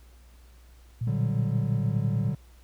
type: tone with pitch glide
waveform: sine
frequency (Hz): 116.54 to 112.64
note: A#2 to A2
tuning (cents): 0 to +41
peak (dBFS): -26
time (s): 1.01-2.29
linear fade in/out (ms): 5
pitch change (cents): -59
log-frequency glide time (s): 1.72-1.9
type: chord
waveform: triangle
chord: G major seventh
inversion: first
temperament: just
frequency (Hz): 122.5 / 147 / 183.75 / 196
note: B2 / D3 / F#3 / G3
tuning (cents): -14 / +2 / -12 / 0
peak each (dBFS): -32 / -27 / -31 / -32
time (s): 1.07-2.35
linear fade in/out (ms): 5
effects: added 60 Hz sine -50 dBFS peak until 2.63 s + pink hiss -61 dBFS RMS until 2.63 s